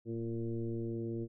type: tone with frequency modulation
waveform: sine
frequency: 229.5 Hz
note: A#3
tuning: 27 cents flat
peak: -34 dBFS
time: 0.05-1.28 s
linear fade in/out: 50 ms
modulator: 115 Hz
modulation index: 1.6
effects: none